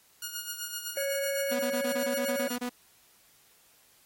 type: tone with tremolo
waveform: 5% pulse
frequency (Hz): 1437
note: F6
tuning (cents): +49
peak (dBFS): -23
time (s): 0.22-2.56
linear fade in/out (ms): 2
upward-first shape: sine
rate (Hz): 7.9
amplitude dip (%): 60
type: harmonic tone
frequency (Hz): 554.4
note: C#5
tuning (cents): 0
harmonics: 1 / 3 / 4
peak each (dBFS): -29 / -40 / -41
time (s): 0.97-2.48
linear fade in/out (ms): 2
type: tone bursts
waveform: sawtooth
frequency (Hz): 245.9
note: B3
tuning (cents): -7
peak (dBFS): -27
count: 11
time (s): 1.51-2.695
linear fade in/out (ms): 10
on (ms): 85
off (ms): 25
effects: white hiss -62 dBFS RMS until 4.05 s + AAC 48 kbps